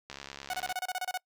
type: click train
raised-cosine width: 0.2 ms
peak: -24 dBFS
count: 44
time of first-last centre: 0.1-0.719 s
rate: 69.5 Hz
type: tone bursts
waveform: sawtooth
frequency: 737 Hz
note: F#5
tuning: 7 cents flat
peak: -27 dBFS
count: 11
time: 0.5-1.175 s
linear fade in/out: 2 ms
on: 35 ms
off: 29 ms
effects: noise-tail reverb RT60 0.1 s tail -25 dB re dry